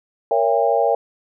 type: chord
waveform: sine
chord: A# diminished seventh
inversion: none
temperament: just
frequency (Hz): 466.2 / 559.4 / 671.3 / 805.5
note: A#4 / C#5 / E5 / G5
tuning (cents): 0 / +16 / +31 / +47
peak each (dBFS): -20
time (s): 0.31-0.95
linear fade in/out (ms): 2
effects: none